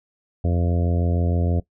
harmonic tone, 86.4 Hz, F2, 18 cents flat, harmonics 1 / 2 / 3 / 4 / 5 / 6 / 7 / 8, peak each -19 / -26 / -30 / -34 / -33 / -35 / -36 / -37 dBFS, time 0.44-1.6 s, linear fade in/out 5 ms, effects noise-tail reverb RT60 0.1 s tail -18 dB re dry

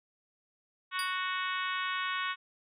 harmonic tone, 370 Hz, F#4, in tune, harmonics 3 / 4 / 5 / 6 / 7 / 8 / 9 / 10, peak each -35 / -37 / -39 / -41 / -42 / -43 / -44 / -45 dBFS, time 0.91-2.36 s, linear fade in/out 50 ms
25% pulse tone with exponential decay, 4800 Hz, D8, 37 cents sharp, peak -28 dBFS, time 0.99-1.18 s, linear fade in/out 1 ms, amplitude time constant 40 ms
effects none

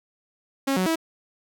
sawtooth tone with pitch steps, 272.4 / 185.5 / 325.2 Hz, C#4 / F#3 / E4, -30 / +5 / -23 cents, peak -17 dBFS, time 0.67-0.958 s, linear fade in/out 10 ms, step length 96 ms, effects none

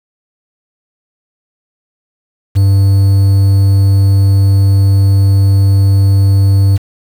triangle tone with quantisation, 98 Hz, G2, in tune, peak -3 dBFS, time 2.55-6.78 s, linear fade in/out 20 ms, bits 5, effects none

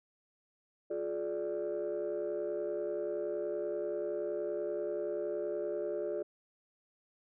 sine chord, D diminished, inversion first, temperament just, 352.4 / 422.9 / 587.3 Hz, F4 / Ab4 / D5, +16 / +31 / 0 cents, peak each -37 / -36 / -36 dBFS, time 0.9-6.23 s, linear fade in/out 10 ms, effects tanh soft clip ceiling -28 dBFS

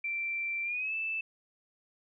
sine tone with pitch glide, 2349 to 2637 Hz, D7 to E7, 0 to 0 cents, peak -31 dBFS, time 0.04-1.21 s, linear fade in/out 5 ms, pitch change +200 cents, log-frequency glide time 0.63-0.94 s, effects none

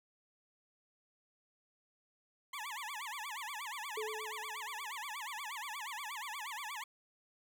20% pulse tone with vibrato, 987.8 Hz, B5, in tune, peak -36 dBFS, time 2.53-6.84 s, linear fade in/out 5 ms, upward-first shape sine, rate 8.4 Hz, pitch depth 290 cents each way
sine tone with exponential decay, 433.1 Hz, A4, 27 cents flat, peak -36 dBFS, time 3.97-4.99 s, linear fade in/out 5 ms, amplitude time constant 220 ms
effects none

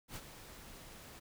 pink noise with ADSR envelope, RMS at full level -44 dBFS, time 0.08-1.2 s, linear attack 81 ms, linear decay 40 ms, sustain -9 dB, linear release 16 ms, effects none

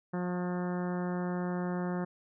harmonic tone with a mistuned harmonic, 178.6 Hz, F3, 39 cents sharp, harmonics 1 / 2 / 3 / 4 / 5 / 6 / 7 / 8 / 9 / 10, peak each -32 / -38 / -42 / -44 / -46 / -48 / -49 / -50 / -51 / -52 dBFS, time 0.13-2.05 s, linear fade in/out 10 ms, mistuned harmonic 6, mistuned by +17 cents, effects none

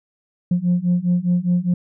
sine beating tone pair, 174.61 / 179.51 Hz, F3 / F3, 0 / +48 cents, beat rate 4.9 Hz, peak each -18 / -17 dBFS, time 0.51-1.74 s, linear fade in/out 5 ms, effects tanh soft clip ceiling -11 dBFS

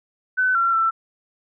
sine tone with pitch steps, 1510 / 1364 / 1336 Hz, F#6 / F6 / E6, +35 / -41 / +23 cents, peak -16 dBFS, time 0.37-0.91 s, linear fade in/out 20 ms, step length 180 ms, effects none

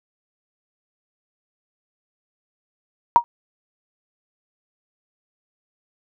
sine tone with exponential decay, 945 Hz, A#5, 23 cents sharp, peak -3 dBFS, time 3.16-3.24 s, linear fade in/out 0 ms, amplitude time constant 16 ms, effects none

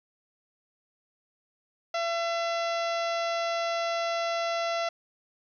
harmonic tone, 675 Hz, E5, 41 cents sharp, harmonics 1 / 2 / 3 / 4 / 5 / 6 / 7 / 8 / 9, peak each -28 / -34 / -38 / -40 / -42 / -44 / -45 / -46 / -47 dBFS, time 1.94-4.89 s, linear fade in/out 5 ms, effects 11-bit

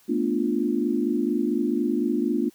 sine chord, B half-diminished seventh, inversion third, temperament equal with one note detuned, 220 / 244.2 / 293.7 / 349.2 Hz, A3 / B3 / D4 / F4, 0 / -19 / 0 / 0 cents, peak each -28 / -26 / -26 / -27 dBFS, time 0.08-2.5 s, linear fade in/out 20 ms, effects white hiss -58 dBFS RMS until 2.54 s

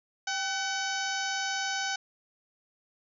harmonic tone with a mistuned harmonic, 756 Hz, F#5, 37 cents sharp, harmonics 1 / 2 / 3 / 4 / 5 / 6 / 7 / 8 / 9, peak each -35 / -33 / -41 / -39 / -42 / -41 / -40 / -39 / -46 dBFS, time 0.27-1.96 s, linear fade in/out 5 ms, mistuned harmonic 1, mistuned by +66 cents, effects none

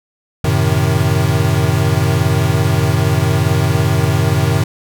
square chord, F# diminished seventh, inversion none, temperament equal, 92.5 / 110 / 130.81 / 155.56 Hz, F#2 / A2 / C3 / Eb3, 0 / 0 / 0 / 0 cents, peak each -18 dBFS, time 0.44-4.64 s, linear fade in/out 5 ms, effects none

